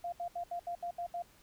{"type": "tone bursts", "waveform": "sine", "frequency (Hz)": 696, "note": "F5", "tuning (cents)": -6, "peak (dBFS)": -35, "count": 8, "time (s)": [0.04, 1.223], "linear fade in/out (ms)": 5, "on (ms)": 84, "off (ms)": 73, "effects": ["pink hiss -63 dBFS RMS until 1.42 s"]}